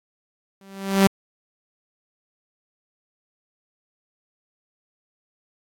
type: tone with exponential growth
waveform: sawtooth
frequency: 194.9 Hz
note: G3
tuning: 10 cents flat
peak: -6 dBFS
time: 0.61-1.07 s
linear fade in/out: 2 ms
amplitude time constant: 100 ms
effects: AAC 64 kbps